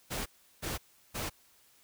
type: noise bursts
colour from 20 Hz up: pink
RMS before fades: -36 dBFS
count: 3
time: 0.1-1.3 s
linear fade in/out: 20 ms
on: 160 ms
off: 360 ms
effects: white hiss -64 dBFS RMS until 1.83 s